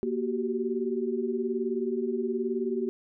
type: tone cluster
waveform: sine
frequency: 235.4 / 371.6 / 390.5 Hz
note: A#3 / F#4 / G4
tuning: +17 / +7 / -7 cents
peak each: -31 dBFS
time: 0.03-2.89 s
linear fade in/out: 0 ms
effects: none